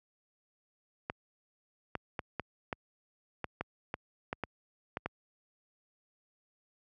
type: clicks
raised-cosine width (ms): 0.5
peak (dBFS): -19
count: 12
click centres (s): 1.099 / 1.953 / 2.192 / 2.397 / 2.728 / 3.443 / 3.61 / 3.941 / 4.329 / 4.437 / 4.971 / 5.06
effects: high-pass 60 Hz 12 dB/octave